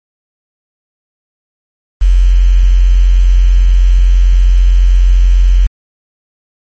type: tone with quantisation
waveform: sine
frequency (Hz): 44.56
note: F1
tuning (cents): +36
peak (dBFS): -3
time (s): 2.01-5.67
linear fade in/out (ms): 10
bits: 5
effects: MP3 32 kbps